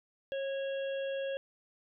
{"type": "harmonic tone with a mistuned harmonic", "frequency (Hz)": 550, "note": "C#5", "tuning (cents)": -14, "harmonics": [1, 3, 5, 6], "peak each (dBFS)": [-33, -46, -49, -49], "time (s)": [0.32, 1.37], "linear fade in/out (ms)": 0, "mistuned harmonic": 1, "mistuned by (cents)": -18, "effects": []}